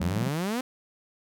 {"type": "tone bursts", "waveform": "triangle", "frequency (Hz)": 182.8, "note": "F#3", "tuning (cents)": -21, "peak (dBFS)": -24, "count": 6, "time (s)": [0, 0.286], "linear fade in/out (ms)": 5, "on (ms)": 31, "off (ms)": 20}
{"type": "exponential sweep", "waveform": "sawtooth", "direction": "up", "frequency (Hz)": [78.2, 264], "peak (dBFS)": -23, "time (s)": [0.01, 0.61], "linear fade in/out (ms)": 5}
{"effects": []}